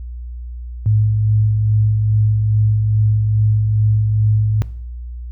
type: tone with tremolo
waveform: sine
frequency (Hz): 107.1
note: A2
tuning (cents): -46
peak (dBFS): -10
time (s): 0.86-4.62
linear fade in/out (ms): 0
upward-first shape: sine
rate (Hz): 2.4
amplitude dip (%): 30
effects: noise-tail reverb RT60 0.6 s tail -19 dB re dry + added 60 Hz sine -26 dBFS peak until 5.31 s